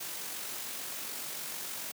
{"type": "noise with amplitude modulation", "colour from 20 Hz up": "white", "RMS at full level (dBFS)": -38, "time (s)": [0, 1.92], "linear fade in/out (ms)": 10, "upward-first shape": "sine", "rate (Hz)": 46.8, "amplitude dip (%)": 30, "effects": ["high-pass 150 Hz 12 dB/octave"]}